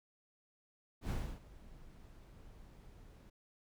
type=noise with ADSR envelope; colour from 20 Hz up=brown; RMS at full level=-36 dBFS; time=1.01-3.3 s; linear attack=89 ms; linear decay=290 ms; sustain=-20 dB; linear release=6 ms; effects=none